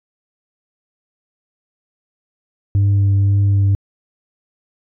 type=tone with vibrato; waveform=sine; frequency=99.5 Hz; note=G2; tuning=26 cents sharp; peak=-8 dBFS; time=2.75-3.75 s; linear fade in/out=0 ms; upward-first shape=triangle; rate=1.9 Hz; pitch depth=15 cents each way; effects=tanh soft clip ceiling -10 dBFS